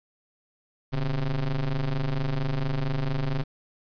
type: ring-modulated tone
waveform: square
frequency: 65.41 Hz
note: C2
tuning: in tune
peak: -22 dBFS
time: 0.92-3.44 s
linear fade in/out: 20 ms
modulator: 77.6 Hz
effects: resampled to 11025 Hz + 9-bit